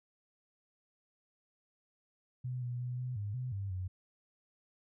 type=tone with pitch steps; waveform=sine; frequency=126 / 122.3 / 124 / 125.9 / 102.6 / 126.7 / 98.8 / 92.3 Hz; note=B2 / B2 / B2 / B2 / G#2 / B2 / G2 / F#2; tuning=+35 / -16 / +7 / +34 / -21 / +45 / +14 / -4 cents; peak=-35 dBFS; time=2.44-3.88 s; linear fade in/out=10 ms; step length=180 ms; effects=none